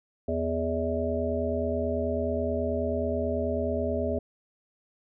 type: harmonic tone with a mistuned harmonic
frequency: 82.5 Hz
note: E2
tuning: 2 cents sharp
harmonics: 1 / 3 / 5 / 7 / 8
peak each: -32 / -32 / -32 / -32 / -32 dBFS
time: 0.28-4.19 s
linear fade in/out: 5 ms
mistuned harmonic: 8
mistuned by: -35 cents
effects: none